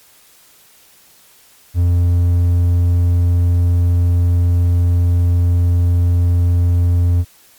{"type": "tone", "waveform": "triangle", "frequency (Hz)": 87.31, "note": "F2", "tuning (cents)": 0, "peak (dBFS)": -8, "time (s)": [1.74, 7.25], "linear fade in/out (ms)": 50, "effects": ["white hiss -48 dBFS RMS until 7.58 s", "MP3 96 kbps"]}